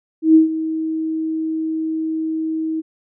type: tone with ADSR envelope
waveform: sine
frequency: 318.6 Hz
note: D#4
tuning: 41 cents sharp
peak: -5 dBFS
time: 0.22-2.82 s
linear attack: 130 ms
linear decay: 130 ms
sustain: -14 dB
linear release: 27 ms
effects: none